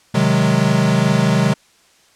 square chord, Ab dominant seventh, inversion first, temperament equal, 130.81 / 155.56 / 185 / 207.7 Hz, C3 / Eb3 / Gb3 / Ab3, 0 / 0 / 0 / 0 cents, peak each -19 dBFS, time 0.14-1.54 s, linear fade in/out 10 ms, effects white hiss -53 dBFS RMS until 2.15 s + low-pass 8000 Hz 12 dB/octave

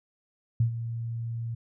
sine tone with ADSR envelope, 115.8 Hz, A#2, 11 cents flat, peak -18 dBFS, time 0.6-1.55 s, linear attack 4 ms, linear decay 100 ms, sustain -12 dB, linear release 9 ms, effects none

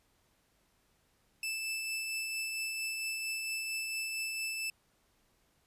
sawtooth tone with tremolo, 2637 Hz, E7, in tune, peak -30 dBFS, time 1.43-4.7 s, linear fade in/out 2 ms, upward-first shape triangle, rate 4.4 Hz, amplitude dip 30%, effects pink hiss -72 dBFS RMS until 5.66 s + resampled to 32000 Hz

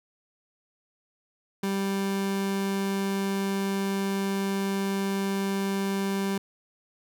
30% pulse tone, 196 Hz, G3, in tune, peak -23 dBFS, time 1.63-6.38 s, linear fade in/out 5 ms, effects none

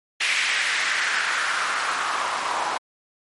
white noise with band-pass filter sweep, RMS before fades -24 dBFS, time 0.2-2.78 s, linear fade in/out 10 ms, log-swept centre 2300 to 910 Hz, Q 2.6, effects MP3 48 kbps

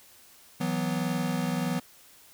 square chord, E suspended second, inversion none, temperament equal with one note detuned, 163.58 / 185 / 246.9 Hz, E3 / F#3 / B3, -13 / 0 / 0 cents, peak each -32 dBFS, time 0.6-1.8 s, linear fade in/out 10 ms, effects white hiss -55 dBFS RMS until 2.33 s

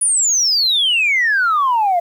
sine exponential sweep, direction down, 9956 to 673 Hz, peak -11 dBFS, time 0.01-2 s, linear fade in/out 10 ms, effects tanh soft clip ceiling -9 dBFS + 8-bit

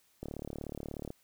click train, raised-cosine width 2 ms, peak -26 dBFS, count 33, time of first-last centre 0.23-1.104 s, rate 36.6 Hz, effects white hiss -69 dBFS RMS until 1.23 s

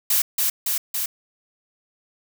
blue noise with echo, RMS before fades -19 dBFS, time 0.1-0.22 s, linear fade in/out 5 ms, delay 280 ms, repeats 3, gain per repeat -2 dB, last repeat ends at 1.06 s, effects none

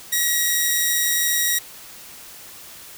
5% pulse tone with amplitude modulation, 1907 Hz, A#6, 39 cents sharp, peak -6 dBFS, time 0.12-1.59 s, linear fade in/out 10 ms, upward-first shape sine, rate 163 Hz, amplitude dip 30%, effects white hiss -41 dBFS RMS until 2.97 s

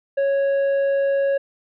triangle tone with tanh clipping, 553 Hz, C#5, 4 cents flat, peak -18 dBFS, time 0.17-1.38 s, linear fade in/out 10 ms, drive 10 dB, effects none

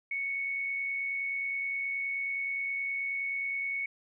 sine tone with amplitude modulation, 2217 Hz, C#7, in tune, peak -29 dBFS, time 0.11-3.86 s, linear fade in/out 5 ms, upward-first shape sine, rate 89.5 Hz, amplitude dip 30%, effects none

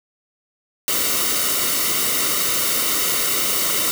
white noise with comb filter, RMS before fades -20 dBFS, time 0.88-3.91 s, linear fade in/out 0 ms, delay 1.2 ms, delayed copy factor -0.65, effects none

